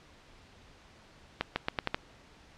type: accelerating click train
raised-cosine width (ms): 0.3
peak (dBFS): -12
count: 6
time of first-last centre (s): 1.41-1.945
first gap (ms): 150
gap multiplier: 0.83
effects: pink hiss -57 dBFS RMS until 2.57 s + low-pass 5000 Hz 12 dB/octave